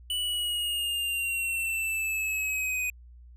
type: exponential sweep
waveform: square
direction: down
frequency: 2971 to 2489 Hz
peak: -28 dBFS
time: 0.1-2.9 s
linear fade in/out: 2 ms
effects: added 60 Hz sine -47 dBFS peak until 3.36 s